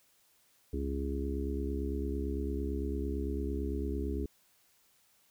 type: harmonic tone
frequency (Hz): 68.9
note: C#2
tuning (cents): -10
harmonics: 1 / 3 / 4 / 5 / 6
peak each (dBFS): -34 / -42 / -39 / -41 / -40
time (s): 0.73-4.26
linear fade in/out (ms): 5
effects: white hiss -68 dBFS RMS until 5.3 s